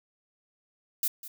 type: noise with echo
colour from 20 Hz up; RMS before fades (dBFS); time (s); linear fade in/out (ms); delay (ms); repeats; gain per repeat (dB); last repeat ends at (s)
violet; -27; 1.03-1.08; 2; 200; 1; -15; 1.28
effects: none